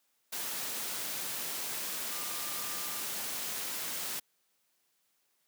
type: tone in noise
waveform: sine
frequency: 1199 Hz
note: D6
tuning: 36 cents sharp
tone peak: -48 dBFS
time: 2.1-3.01 s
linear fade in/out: 10 ms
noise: white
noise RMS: -37 dBFS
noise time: 0.32-4.2 s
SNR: -14 dB
effects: white hiss -75 dBFS RMS until 5.47 s + high-pass 150 Hz 12 dB/octave